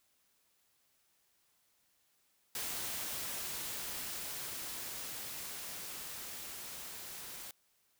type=noise with level ramp; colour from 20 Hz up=white; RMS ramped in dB=-39 to -47 dBFS; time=2.55-7.51 s; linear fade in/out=2 ms; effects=white hiss -74 dBFS RMS until 7.99 s